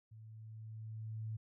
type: tone with level ramp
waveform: sine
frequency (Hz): 110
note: A2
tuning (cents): 0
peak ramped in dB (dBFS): -52 to -38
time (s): 0.11-1.37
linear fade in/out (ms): 10
effects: none